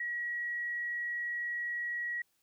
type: tone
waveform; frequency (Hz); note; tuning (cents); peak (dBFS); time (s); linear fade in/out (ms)
sine; 1914; A#6; +45; -33; 0-2.22; 5
effects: white hiss -75 dBFS RMS until 2.42 s

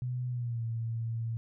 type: tone with pitch glide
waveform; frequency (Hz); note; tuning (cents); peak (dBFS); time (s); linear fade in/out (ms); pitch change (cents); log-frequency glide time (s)
sine; 124.8 to 114.44; B2 to A#2; +19 to -31; -31; 0.02-1.37; 0; -150; 0.28-0.64
effects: none

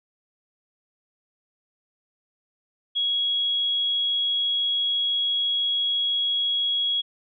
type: tone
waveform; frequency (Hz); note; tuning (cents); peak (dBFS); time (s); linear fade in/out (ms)
sine; 3322; G#7; 0; -21; 2.95-7.02; 20
effects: none

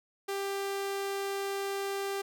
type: tone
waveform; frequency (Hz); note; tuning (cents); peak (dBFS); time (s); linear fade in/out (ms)
sawtooth; 395; G4; +13; -28; 0.28-2.22; 10
effects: none

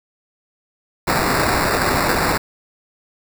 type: noise with sample-and-hold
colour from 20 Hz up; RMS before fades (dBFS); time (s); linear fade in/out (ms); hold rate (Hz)
white; -18; 1.07-2.38; 10; 3150
effects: none

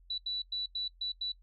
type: tone bursts at uneven times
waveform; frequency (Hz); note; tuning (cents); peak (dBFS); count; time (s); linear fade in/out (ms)
sine; 3951; B7; 0; -32; 6; 0.1-0.18 / 0.26-0.42 / 0.52-0.66 / 0.75-0.88 / 1.01-1.12 / 1.21-1.32; 5
effects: noise-tail reverb RT60 0.1 s tail -22 dB re dry + added 43 Hz sine -57 dBFS peak until 1.42 s

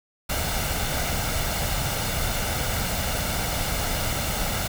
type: noise with comb filter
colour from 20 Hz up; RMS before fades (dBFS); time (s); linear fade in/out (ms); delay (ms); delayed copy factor
pink; -26; 0.29-4.68; 10; 1.4; +0.5
effects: none

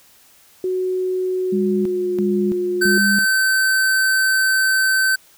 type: tone with pitch glide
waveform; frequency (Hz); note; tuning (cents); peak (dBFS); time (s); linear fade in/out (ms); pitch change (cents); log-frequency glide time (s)
sine; 370 to 358.6; F#4 to F4; 0 to +46; -18; 0.64-2.98; 2; -54; 1.47-2.25
type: tone with tremolo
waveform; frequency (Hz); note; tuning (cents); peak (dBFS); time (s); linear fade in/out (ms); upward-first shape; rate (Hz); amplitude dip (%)
sine; 202.1; G#3; -47; -18; 1.52-3.25; 10; square; 1.5; 80
type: tone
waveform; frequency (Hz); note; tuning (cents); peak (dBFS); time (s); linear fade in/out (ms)
square; 1539; G6; -32; -15; 2.81-5.16; 10
effects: white hiss -51 dBFS RMS until 5.37 s

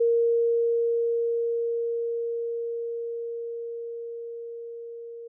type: tone with level ramp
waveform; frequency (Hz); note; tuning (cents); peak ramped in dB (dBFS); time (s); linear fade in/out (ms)
sine; 466.2; A#4; 0; -18 to -37; 0-5.28; 10
effects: none

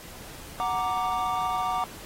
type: chord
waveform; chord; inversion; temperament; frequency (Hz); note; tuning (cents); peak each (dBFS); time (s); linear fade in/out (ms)
triangle; Gb augmented; none; equal; 740 / 932.3 / 1174.7; Gb5 / Bb5 / D6; 0 / 0 / 0; -27 / -29 / -27; 0.6-1.84; 0
effects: pink hiss -44 dBFS RMS until 2.05 s + AAC 48 kbps

